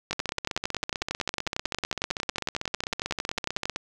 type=two click trains; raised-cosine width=0.2 ms; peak=-12 / -10 dBFS; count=58 / 40; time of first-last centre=0.13-3.761 / 0.11-3.655 s; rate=15.7 / 11 Hz; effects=none